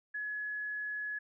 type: tone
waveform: sine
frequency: 1694 Hz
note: G#6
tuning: 34 cents sharp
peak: -35 dBFS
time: 0.14-1.19 s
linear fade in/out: 10 ms
effects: none